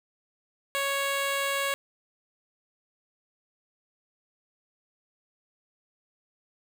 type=tone; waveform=10% pulse; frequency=554.4 Hz; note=C#5; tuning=in tune; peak=-18 dBFS; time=0.75-1.74 s; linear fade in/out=0 ms; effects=none